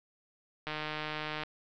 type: click train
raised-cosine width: 0.3 ms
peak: -20 dBFS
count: 118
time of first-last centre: 0.67-1.435 s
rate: 153 Hz
effects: low-pass 5000 Hz 12 dB/octave